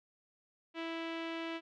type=tone with low-pass filter; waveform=sawtooth; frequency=329.6 Hz; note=E4; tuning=in tune; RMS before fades=-40 dBFS; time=0.74-1.61 s; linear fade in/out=50 ms; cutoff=2900 Hz; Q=2.3; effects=none